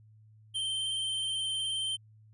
square tone with vibrato, 3120 Hz, G7, 9 cents flat, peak -31 dBFS, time 0.54-1.97 s, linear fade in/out 20 ms, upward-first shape sine, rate 19 Hz, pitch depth 23 cents each way, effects added 108 Hz sine -55 dBFS peak until 2.33 s + resampled to 24000 Hz

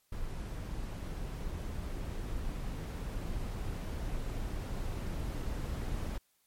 brown noise with level ramp, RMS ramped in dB -39 to -35 dBFS, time 0.12-6.18 s, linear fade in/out 5 ms, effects white hiss -73 dBFS RMS until 6.46 s + MP3 64 kbps

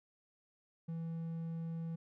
triangle tone, 164.81 Hz, E3, in tune, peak -36 dBFS, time 0.88-1.96 s, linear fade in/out 10 ms, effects none

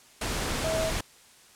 sine tone in noise, 643 Hz, E5, 43 cents flat, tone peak -27 dBFS, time 0.64-0.9 s, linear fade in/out 5 ms, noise pink, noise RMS -30 dBFS, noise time 0.21-1.01 s, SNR 0 dB, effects white hiss -55 dBFS RMS until 1.55 s + low-pass 10000 Hz 12 dB/octave

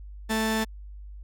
sawtooth tone pair together, 220.4 / 881.6 Hz, A3 / A5, +3 / +3 cents, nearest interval 2 octaves, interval 2400 cents, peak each -21 / -24 dBFS, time 0.29-0.65 s, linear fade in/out 20 ms, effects added 50 Hz sine -39 dBFS peak until 1.23 s + AAC 64 kbps

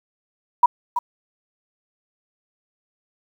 sine tone with echo, 967 Hz, B5, 37 cents flat, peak -8 dBFS, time 0.63-0.66 s, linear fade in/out 5 ms, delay 330 ms, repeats 1, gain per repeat -10 dB, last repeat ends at 0.99 s, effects 8-bit

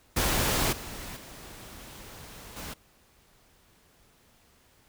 pink noise with level steps, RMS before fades -26 / -40 / -46 / -39 dBFS, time 0.16-2.74 s, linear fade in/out 10 ms, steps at 0.72 / 1.16 / 2.56 s, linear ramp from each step 10 ms, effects pink hiss -62 dBFS RMS until 4.88 s

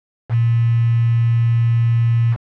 sine tone with quantisation, 116.54 Hz, A#2, in tune, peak -12 dBFS, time 0.29-2.37 s, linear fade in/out 50 ms, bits 5, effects low-pass 2000 Hz 12 dB/octave

